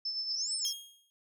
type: tone with tremolo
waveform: sine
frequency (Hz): 5274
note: E8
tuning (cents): 0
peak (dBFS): -31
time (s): 0.05-0.73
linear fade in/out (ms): 5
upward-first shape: sine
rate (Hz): 8.8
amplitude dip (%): 45
type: exponential two-way sweep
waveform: sine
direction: up then down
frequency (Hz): 4699 to 8960 to 5240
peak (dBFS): -36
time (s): 0.3-0.72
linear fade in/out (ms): 10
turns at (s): 0.56
type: tone with exponential decay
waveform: sawtooth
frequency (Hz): 3254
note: G#7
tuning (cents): -36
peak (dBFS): -29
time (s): 0.65-1.1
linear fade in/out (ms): 0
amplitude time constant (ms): 96
effects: none